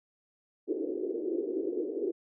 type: band-pass noise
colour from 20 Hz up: white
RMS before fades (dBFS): -33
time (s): 0.67-2.12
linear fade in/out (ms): 20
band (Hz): 320 to 420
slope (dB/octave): 48
effects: none